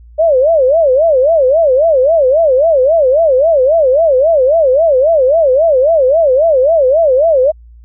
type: tone with vibrato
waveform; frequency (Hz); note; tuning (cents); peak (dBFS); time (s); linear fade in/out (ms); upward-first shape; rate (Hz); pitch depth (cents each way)
sine; 582; D5; -16; -6; 0.18-7.52; 20; sine; 3.7; 250
effects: added 58 Hz sine -35 dBFS peak until 7.84 s